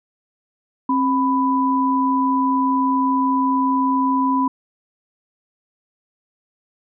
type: tone pair together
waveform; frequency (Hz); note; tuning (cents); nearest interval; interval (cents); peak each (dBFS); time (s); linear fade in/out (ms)
sine; 267 / 994; C4 / B5; +35 / +11; octave + major seventh; 2276; -18; 0.89-4.48; 5
effects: none